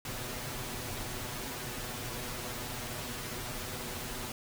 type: noise with comb filter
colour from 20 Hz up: pink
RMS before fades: -39 dBFS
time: 0.05-4.32 s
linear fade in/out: 2 ms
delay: 8.1 ms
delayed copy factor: +0.65
effects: none